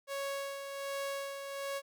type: tone with tremolo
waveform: sawtooth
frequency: 554.4 Hz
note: C#5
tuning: in tune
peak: -31 dBFS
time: 0.07-1.82 s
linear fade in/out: 50 ms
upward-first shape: sine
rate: 1.3 Hz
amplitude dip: 50%
effects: none